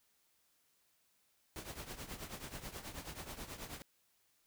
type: noise with tremolo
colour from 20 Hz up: pink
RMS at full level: -44 dBFS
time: 1.56-3.82 s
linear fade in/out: 0 ms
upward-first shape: triangle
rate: 9.3 Hz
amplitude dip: 80%
effects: white hiss -75 dBFS RMS until 4.46 s